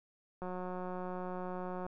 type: click train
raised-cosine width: 1 ms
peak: -28 dBFS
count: 264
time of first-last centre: 0.42-1.865 s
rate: 182 Hz
effects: none